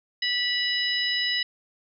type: harmonic tone with a mistuned harmonic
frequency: 980 Hz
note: B5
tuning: 14 cents flat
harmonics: 2 / 3 / 4 / 5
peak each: -28 / -28 / -29 / -30 dBFS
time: 0.22-1.43 s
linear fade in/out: 5 ms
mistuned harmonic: 5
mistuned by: +49 cents
effects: none